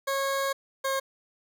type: tone pair in turn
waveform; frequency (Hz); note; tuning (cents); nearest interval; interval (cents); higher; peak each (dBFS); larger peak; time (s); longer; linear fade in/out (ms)
20% pulse; 547 / 538.5; C#5 / C5; -23 / +50; unison; 27; first; -21; neither; 0.07-0.53 / 0.84-1; first; 10
effects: none